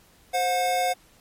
square tone pair together, 523.3 / 724.7 Hz, C5 / F#5, 0 / -36 cents, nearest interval tritone, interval 564 cents, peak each -29 / -23 dBFS, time 0.33-0.94 s, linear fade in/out 20 ms, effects pink hiss -57 dBFS RMS until 1.2 s + MP3 64 kbps

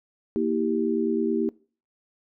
sine chord, E diminished, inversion second, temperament equal with one note detuned, 233.1 / 323 / 392 Hz, Bb3 / E4 / G4, 0 / -35 / 0 cents, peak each -26 dBFS, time 0.36-1.49 s, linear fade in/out 0 ms, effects noise-tail reverb RT60 0.4 s tail -22 dB re dry

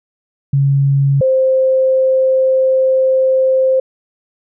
sine tone pair in turn, 138.8 / 524 Hz, C#3 / C5, +3 / +2 cents, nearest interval octave + major seventh, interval 2299 cents, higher second, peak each -9 dBFS, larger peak neither, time 0.53-1.21 / 1.21-3.8 s, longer second, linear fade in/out 5 ms, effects none

